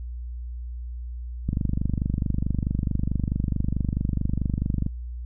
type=click train; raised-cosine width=5 ms; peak=-12 dBFS; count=84; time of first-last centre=1.49-4.864 s; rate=24.6 Hz; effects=added 60 Hz sine -31 dBFS peak until 5.25 s